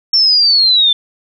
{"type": "linear sweep", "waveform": "sine", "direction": "down", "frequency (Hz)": [5450, 3507], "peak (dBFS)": -7, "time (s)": [0.13, 0.93], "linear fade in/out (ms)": 5, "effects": []}